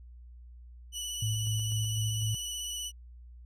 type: tone with vibrato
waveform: 20% pulse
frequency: 2960 Hz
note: F#7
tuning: in tune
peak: -29 dBFS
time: 0.92-2.92 s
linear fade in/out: 50 ms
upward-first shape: square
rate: 16 Hz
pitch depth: 13 cents each way
type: tone with tremolo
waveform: sine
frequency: 108.6 Hz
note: A2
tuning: 22 cents flat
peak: -28 dBFS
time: 1.22-2.35 s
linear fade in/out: 5 ms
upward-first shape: square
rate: 4 Hz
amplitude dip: 25%
effects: added 60 Hz sine -47 dBFS peak until 3.45 s